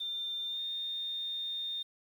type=tone with pitch glide; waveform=sine; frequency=3592 to 3644 Hz; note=A7 to A#7; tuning=+35 to -40 cents; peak=-34 dBFS; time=0-1.83 s; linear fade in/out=10 ms; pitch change=+25 cents; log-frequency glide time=0.47-0.59 s; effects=10-bit